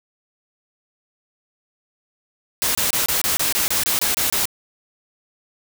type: noise bursts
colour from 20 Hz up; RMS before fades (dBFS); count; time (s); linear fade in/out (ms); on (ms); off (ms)
white; -20; 12; 2.62-4.455; 0; 130; 25
effects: none